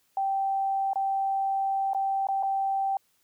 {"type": "tone with dropouts", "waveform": "sine", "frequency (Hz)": 780, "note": "G5", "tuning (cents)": -9, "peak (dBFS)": -24, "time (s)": [0.17, 2.97], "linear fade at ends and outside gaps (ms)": 2, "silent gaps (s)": [[0.933, 0.957], [1.934, 1.947], [2.27, 2.286], [2.427, 2.432]], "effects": ["white hiss -69 dBFS RMS until 3.23 s"]}